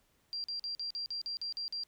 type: tone bursts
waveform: sine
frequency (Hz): 4743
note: D8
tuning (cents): +16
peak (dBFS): -35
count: 10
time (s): 0.33-1.835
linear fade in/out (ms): 0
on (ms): 110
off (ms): 45
effects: pink hiss -72 dBFS RMS until 1.87 s